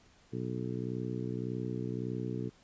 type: harmonic tone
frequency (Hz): 61.74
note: B1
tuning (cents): 0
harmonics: 2 / 3 / 4 / 5 / 6 / 7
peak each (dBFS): -38 / -40 / -41 / -42 / -43 / -43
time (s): 0.32-2.5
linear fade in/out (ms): 20
effects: pink hiss -63 dBFS RMS until 2.63 s + resampled to 16000 Hz